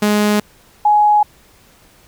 sawtooth / sine tone pair in turn, 208.9 / 837.3 Hz, G#3 / G#5, +10 / +14 cents, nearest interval 2 octaves, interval 2404 cents, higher second, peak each -8 dBFS, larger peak neither, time 0.02-0.4 / 0.85-1.23 s, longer neither, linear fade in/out 5 ms, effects pink hiss -49 dBFS RMS until 2.07 s

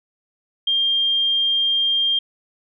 sine tone, 3200 Hz, G7, 35 cents sharp, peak -16 dBFS, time 0.67-2.19 s, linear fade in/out 5 ms, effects none

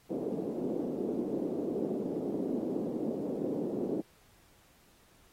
pink band-pass noise, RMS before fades -34 dBFS, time 0.09-4.02 s, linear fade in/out 20 ms, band 220 to 470 Hz, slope 24 dB/octave, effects pink hiss -64 dBFS RMS until 5.32 s + AAC 48 kbps

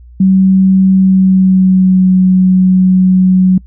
sine tone with pitch glide, 190 to 185.66 Hz, F#3 to F#3, +46 to +6 cents, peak -4 dBFS, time 0.2-3.58 s, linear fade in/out 5 ms, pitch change -40 cents, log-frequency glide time 0.94-2.1 s, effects noise-tail reverb RT60 0.1 s tail -26 dB re dry + added 60 Hz sine -33 dBFS peak until 3.66 s

